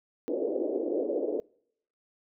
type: band-pass noise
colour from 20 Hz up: white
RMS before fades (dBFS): -30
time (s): 0.28-1.4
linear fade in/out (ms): 0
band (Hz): 290 to 550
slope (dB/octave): 48
effects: noise-tail reverb RT60 0.7 s tail -26 dB re dry